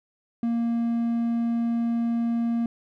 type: tone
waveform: triangle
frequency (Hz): 233.1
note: A#3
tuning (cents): 0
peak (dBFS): -20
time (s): 0.43-2.66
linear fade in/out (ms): 2
effects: none